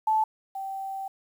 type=tone pair in turn; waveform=sine; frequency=872 / 776.3 Hz; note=A5 / G5; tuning=-16 / -17 cents; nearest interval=major second; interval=201 cents; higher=first; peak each=-20 / -31 dBFS; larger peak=first; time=0.07-0.24 / 0.55-1.08 s; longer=second; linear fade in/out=5 ms; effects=9-bit